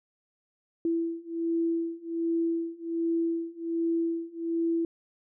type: beating tone pair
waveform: sine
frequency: 332.2 / 333.5 Hz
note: E4 / E4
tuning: +13 / +20 cents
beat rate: 1.3 Hz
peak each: -30 / -29 dBFS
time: 0.85-4.85 s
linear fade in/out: 2 ms
effects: none